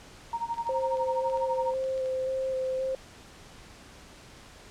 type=tone with tremolo; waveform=sine; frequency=930 Hz; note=A#5; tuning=4 cents flat; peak=-26 dBFS; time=0.33-1.74 s; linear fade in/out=2 ms; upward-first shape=sine; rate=12 Hz; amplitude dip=90%
type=clicks; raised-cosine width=0.2 ms; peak=-31 dBFS; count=9; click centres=0.542 / 0.582 / 0.669 / 0.971 / 1.299 / 1.373 / 1.84 / 1.978 / 2.059 s
type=tone with vibrato; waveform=sine; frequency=523.3 Hz; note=C5; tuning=in tune; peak=-27 dBFS; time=0.69-2.95 s; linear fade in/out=2 ms; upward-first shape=square; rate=1.9 Hz; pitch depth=11 cents each way
effects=pink hiss -50 dBFS RMS until 4.7 s + low-pass 8000 Hz 12 dB/octave